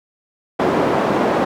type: band-pass noise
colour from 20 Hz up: white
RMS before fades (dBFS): -17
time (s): 0.59-1.45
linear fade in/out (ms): 10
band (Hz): 190 to 660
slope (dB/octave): 12
effects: none